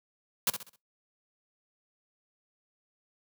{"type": "noise with echo", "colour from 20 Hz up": "white", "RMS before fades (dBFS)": -26, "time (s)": [0.47, 0.5], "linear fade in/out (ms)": 2, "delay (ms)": 65, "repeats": 4, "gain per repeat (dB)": -9, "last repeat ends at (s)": 0.76, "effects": ["noise-tail reverb RT60 0.2 s tail -21 dB re dry", "high-pass 100 Hz 12 dB/octave"]}